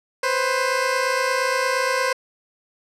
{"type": "tone pair together", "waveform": "15% pulse", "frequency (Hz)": [500, 528.6], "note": ["B4", "C5"], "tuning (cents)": [21, 18], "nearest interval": "minor second", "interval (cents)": 97, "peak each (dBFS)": [-17, -15], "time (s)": [0.23, 2.13], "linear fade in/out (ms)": 5, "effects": ["low-pass 9000 Hz 12 dB/octave"]}